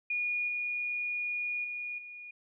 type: tone with level steps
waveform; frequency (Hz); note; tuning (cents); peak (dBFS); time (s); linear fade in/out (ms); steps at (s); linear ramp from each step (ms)
sine; 2443; D#7; -32; -29 / -31 / -35 / -43; 0.1-2.31; 5; 0.48 / 1.64 / 1.98; 5
effects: none